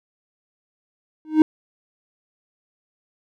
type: tone with exponential growth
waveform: triangle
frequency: 311.1 Hz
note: D#4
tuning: in tune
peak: -3 dBFS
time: 1.25-1.42 s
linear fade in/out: 1 ms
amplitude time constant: 36 ms
effects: none